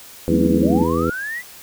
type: harmonic tone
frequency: 82.41 Hz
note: E2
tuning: in tune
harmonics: 1 / 2 / 3 / 4 / 5 / 6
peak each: -26 / -25 / -23 / -23 / -25 / -23 dBFS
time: 0.28-1.1 s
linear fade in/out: 0 ms
type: chord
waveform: sine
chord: F# diminished seventh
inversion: none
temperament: just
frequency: 185 / 222 / 266.4 / 319.7 Hz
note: F#3 / A3 / C4 / Eb4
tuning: 0 / +16 / +31 / +47 cents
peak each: -21 dBFS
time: 0.3-0.84 s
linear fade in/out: 5 ms
type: linear sweep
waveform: sine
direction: up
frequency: 404.2 to 2020 Hz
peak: -24 dBFS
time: 0.56-1.43 s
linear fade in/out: 50 ms
effects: white hiss -41 dBFS RMS until 1.62 s